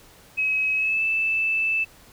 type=tone with pitch glide; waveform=sine; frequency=2554 to 2636 Hz; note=D#7 to E7; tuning=+45 to -1 cents; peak=-20 dBFS; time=0.37-1.85 s; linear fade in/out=20 ms; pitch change=+54 cents; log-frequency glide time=0.75-1.03 s; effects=pink hiss -51 dBFS RMS until 2.12 s